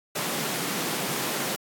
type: high-pass noise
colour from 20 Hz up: pink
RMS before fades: -29 dBFS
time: 0.15-1.56 s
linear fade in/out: 10 ms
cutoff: 140 Hz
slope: 48 dB/octave
effects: AAC 64 kbps